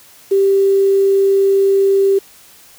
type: tone with quantisation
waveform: sine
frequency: 392 Hz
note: G4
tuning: in tune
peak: -9 dBFS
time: 0.31-2.19 s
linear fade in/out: 10 ms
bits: 6
effects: white hiss -44 dBFS RMS until 2.78 s